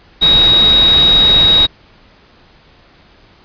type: tone in noise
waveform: sine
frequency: 3800 Hz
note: A#7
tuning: 33 cents sharp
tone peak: -6 dBFS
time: 0.21-1.67 s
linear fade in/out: 20 ms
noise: pink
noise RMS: -18 dBFS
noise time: 0.21-1.67 s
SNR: +9 dB
effects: pink hiss -46 dBFS RMS until 3.44 s + resampled to 11025 Hz